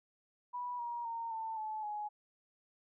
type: tone with pitch steps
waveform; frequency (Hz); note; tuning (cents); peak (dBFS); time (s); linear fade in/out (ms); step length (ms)
sine; 980 / 949.9 / 920.7 / 892.5 / 865 / 838.5; B5 / A#5 / A#5 / A5 / A5 / G#5; -14 / +32 / -22 / +24 / -30 / +16; -37; 0.53-2.09; 20; 260
effects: none